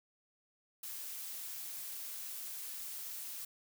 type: noise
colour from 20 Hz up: blue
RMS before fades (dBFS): -44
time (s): 0.83-3.45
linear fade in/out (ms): 5
effects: none